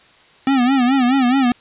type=tone with vibrato; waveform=square; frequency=258 Hz; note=C4; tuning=24 cents flat; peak=-13 dBFS; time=0.47-1.52 s; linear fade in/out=2 ms; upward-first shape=sine; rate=4.7 Hz; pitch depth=120 cents each way; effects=white hiss -49 dBFS RMS until 1.6 s + resampled to 8000 Hz